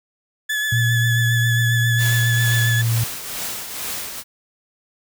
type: tone with vibrato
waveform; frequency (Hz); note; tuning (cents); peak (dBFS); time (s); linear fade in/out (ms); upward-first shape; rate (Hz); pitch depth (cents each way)
35% pulse; 1717; A6; -43; -18; 0.49-2.82; 10; triangle; 7.4; 29
type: tone with pitch glide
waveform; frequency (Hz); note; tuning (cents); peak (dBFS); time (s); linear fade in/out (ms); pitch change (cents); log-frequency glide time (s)
sine; 116.54 to 115.4; A#2 to A#2; 0 to -17; -16; 0.72-3.04; 5; -17; 2.36-2.6
type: noise with tremolo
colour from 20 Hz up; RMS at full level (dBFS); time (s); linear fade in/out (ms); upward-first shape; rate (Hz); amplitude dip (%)
white; -26; 1.97-4.24; 50; triangle; 2.2; 55
effects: none